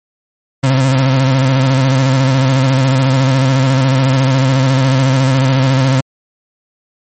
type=tone with vibrato; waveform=35% pulse; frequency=132.5 Hz; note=C3; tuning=22 cents sharp; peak=-7 dBFS; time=0.63-6.01 s; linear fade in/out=10 ms; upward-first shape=square; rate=14 Hz; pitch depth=42 cents each way; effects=MP3 32 kbps